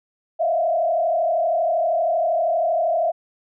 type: tone with frequency modulation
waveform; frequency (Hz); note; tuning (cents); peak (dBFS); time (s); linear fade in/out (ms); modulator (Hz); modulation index
sine; 669; E5; +25; -17; 0.39-3.12; 20; 32.7; 1.3
effects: none